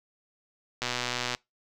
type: click train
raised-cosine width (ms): 0.2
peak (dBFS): -12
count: 66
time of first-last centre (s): 0.82-1.348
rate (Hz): 123
effects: noise-tail reverb RT60 0.2 s tail -25 dB re dry